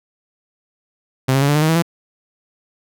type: tone with pitch steps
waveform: sawtooth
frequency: 131.3 / 136.09 / 141.05 / 146.19 / 151.52 / 157.05 / 162.77 / 168.71 Hz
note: C3 / C#3 / C#3 / D3 / D#3 / D#3 / E3 / E3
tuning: +6 / -32 / +30 / -8 / -46 / +16 / -22 / +40 cents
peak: -9 dBFS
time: 1.28-1.824 s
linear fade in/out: 10 ms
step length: 68 ms
effects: none